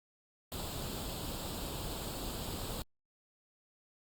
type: noise with comb filter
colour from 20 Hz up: pink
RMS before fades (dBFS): -40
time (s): 0.52-2.82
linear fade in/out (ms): 0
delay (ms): 0.25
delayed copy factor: +0.65
effects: Opus 48 kbps